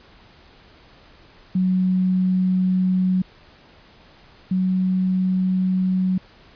sine tone pair in turn, 185 / 185.8 Hz, F#3 / F#3, 0 / +7 cents, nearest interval unison, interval 7 cents, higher second, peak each -16 / -17 dBFS, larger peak first, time 1.55-3.22 / 4.51-6.18 s, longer neither, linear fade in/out 5 ms, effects pink hiss -50 dBFS RMS until 6.55 s + resampled to 11025 Hz

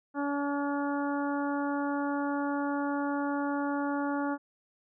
harmonic tone, 285 Hz, C#4, 48 cents sharp, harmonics 1 / 2 / 3 / 4 / 5 / 6, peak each -30 / -37 / -36 / -40 / -39 / -48 dBFS, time 0.14-4.38 s, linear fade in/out 50 ms, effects none

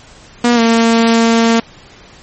sawtooth tone with pitch glide, 239.9 to 229.1 Hz, A#3 to A#3, +50 to -30 cents, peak -4 dBFS, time 0.44-1.6 s, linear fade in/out 5 ms, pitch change -80 cents, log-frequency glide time 0.55-0.6 s, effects pink hiss -40 dBFS RMS until 2.22 s + MP3 32 kbps

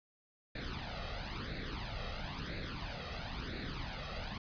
pink noise with flanger, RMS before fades -41 dBFS, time 0.55-4.38 s, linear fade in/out 5 ms, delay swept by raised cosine 0.48 to 1.58 ms, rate 0.99 Hz, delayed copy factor +0.7, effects resampled to 11025 Hz

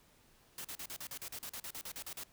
white noise bursts, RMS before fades -44 dBFS, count 16, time 0.58-2.236 s, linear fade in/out 2 ms, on 66 ms, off 40 ms, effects pink hiss -66 dBFS RMS until 2.32 s

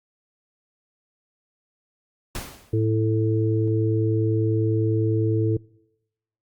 pink noise with exponential decay, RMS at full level -30 dBFS, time 2.35-2.86 s, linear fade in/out 1 ms, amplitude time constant 110 ms
harmonic tone, 110 Hz, A2, in tune, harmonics 1 / 3 / 4, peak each -20 / -25 / -26 dBFS, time 2.73-5.57 s, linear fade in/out 5 ms
effects noise-tail reverb RT60 0.9 s tail -25 dB re dry + Opus 48 kbps

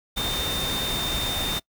sine tone in noise, 3631 Hz, A#7, 46 cents flat, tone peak -27 dBFS, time 0.16-1.6 s, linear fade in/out 20 ms, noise pink, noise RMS -29 dBFS, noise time 0.16-1.6 s, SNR -1 dB, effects noise-tail reverb RT60 0.1 s tail -23 dB re dry

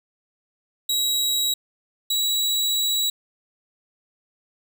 sawtooth tone pair in turn, 3859 / 3895 Hz, B7 / B7, -41 / -25 cents, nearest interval unison, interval 16 cents, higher second, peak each -17 dBFS, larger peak neither, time 0.89-1.54 / 2.1-3.1 s, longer second, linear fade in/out 5 ms, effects none

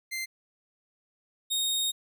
sawtooth tone pair in turn, 2084 / 3720 Hz, C7 / A#7, -7 / -4 cents, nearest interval minor seventh, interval 1003 cents, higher second, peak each -28 / -23 dBFS, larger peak second, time 0.11-0.26 / 1.5-1.92 s, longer second, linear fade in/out 20 ms, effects none

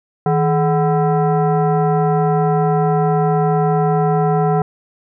sine tone with frequency modulation, 159.8 Hz, D#3, 47 cents sharp, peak -12 dBFS, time 0.26-4.62 s, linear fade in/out 2 ms, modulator 585 Hz, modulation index 1.2, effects none

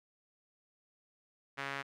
sawtooth tone with band-pass filter, 138.59 Hz, C#3, in tune, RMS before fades -40 dBFS, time 1.57-1.83 s, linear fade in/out 20 ms, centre 1800 Hz, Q 1.5, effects none

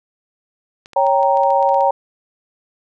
clicks, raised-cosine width 0.2 ms, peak -22 dBFS, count 11, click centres 0.859 / 0.933 / 1.067 / 1.23 / 1.372 / 1.435 / 1.505 / 1.627 / 1.691 / 1.744 / 1.808 s
sine chord, G diminished, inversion second, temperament equal, 554.4 / 784 / 932.3 Hz, Db5 / G5 / Bb5, 0 / 0 / 0 cents, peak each -16 dBFS, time 0.96-1.91 s, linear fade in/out 5 ms
effects none

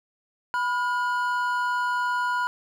triangle tone pair together, 987.8 / 1430.4 Hz, B5 / F6, 0 / +41 cents, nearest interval tritone, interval 641 cents, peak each -23 / -25 dBFS, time 0.54-2.47 s, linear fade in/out 0 ms, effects none

